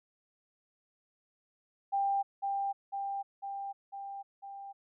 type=tone with echo; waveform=sine; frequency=793 Hz; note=G5; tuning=20 cents sharp; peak=-27 dBFS; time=1.92-2.23 s; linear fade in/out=20 ms; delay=500 ms; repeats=5; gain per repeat=-3 dB; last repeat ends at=4.73 s; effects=none